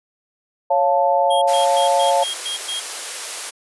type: chord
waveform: sine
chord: Db augmented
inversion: none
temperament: equal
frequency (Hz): 554.4 / 698.5 / 880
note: Db5 / F5 / A5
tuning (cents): 0 / 0 / 0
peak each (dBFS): -18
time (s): 0.7-2.24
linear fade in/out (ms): 10
type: tone bursts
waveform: square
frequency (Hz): 3251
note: G#7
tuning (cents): -38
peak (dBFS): -24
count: 7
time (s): 1.3-2.8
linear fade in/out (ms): 10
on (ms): 120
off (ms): 110
type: high-pass noise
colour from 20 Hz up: white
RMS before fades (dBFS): -28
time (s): 1.47-3.51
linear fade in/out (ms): 20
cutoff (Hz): 410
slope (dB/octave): 24
effects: resampled to 24000 Hz